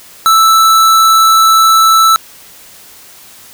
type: tone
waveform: square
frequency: 1318.5 Hz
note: E6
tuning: in tune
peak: -5 dBFS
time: 0.26-2.16 s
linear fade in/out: 0 ms
effects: white hiss -37 dBFS RMS until 3.53 s